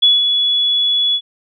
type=tone with ADSR envelope; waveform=sine; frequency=3399 Hz; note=G#7; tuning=39 cents sharp; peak=-6 dBFS; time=0.02-1.21 s; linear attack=13 ms; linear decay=180 ms; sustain=-6 dB; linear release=63 ms; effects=none